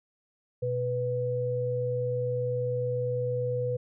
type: tone pair together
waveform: sine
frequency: 123.47 / 494.7 Hz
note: B2 / B4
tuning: 0 / +3 cents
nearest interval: 2 octaves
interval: 2403 cents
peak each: -31 / -28 dBFS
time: 0.62-3.77 s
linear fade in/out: 10 ms
effects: none